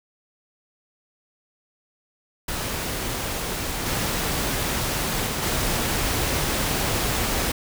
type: noise with level steps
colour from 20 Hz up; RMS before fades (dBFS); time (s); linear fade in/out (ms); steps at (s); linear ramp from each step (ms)
pink; -28 / -25 / -27 / -24; 2.48-7.52; 5; 3.86 / 5.27 / 5.42; 5
effects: none